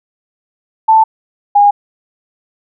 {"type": "tone pair in turn", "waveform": "sine", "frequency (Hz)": [883, 816.9], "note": ["A5", "G#5"], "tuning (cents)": [6, -29], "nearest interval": "minor second", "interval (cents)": 135, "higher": "first", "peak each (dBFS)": -4, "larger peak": "neither", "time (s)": [[0.88, 1.04], [1.55, 1.71]], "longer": "neither", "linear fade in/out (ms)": 10, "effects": []}